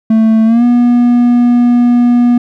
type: tone with pitch glide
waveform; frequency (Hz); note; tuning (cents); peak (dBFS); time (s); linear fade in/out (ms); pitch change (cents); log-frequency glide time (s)
triangle; 221.7 to 241.8; A3 to B3; +13 to -36; -3; 0.1-2.38; 5; +151; 0.45-0.64
effects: none